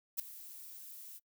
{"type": "noise with ADSR envelope", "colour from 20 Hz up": "violet", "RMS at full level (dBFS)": -32, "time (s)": [0.17, 1.2], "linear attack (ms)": 25, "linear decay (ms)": 5, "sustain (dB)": -18, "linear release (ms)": 35, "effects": ["noise-tail reverb RT60 0.1 s tail -23 dB re dry"]}